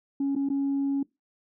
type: tone with dropouts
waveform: sine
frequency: 277.2 Hz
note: C#4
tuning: in tune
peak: -22 dBFS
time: 0.2-1.03 s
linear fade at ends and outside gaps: 5 ms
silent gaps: 0.353-0.361 / 0.489-0.5 s
effects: noise-tail reverb RT60 0.2 s tail -22 dB re dry + tanh soft clip ceiling -21 dBFS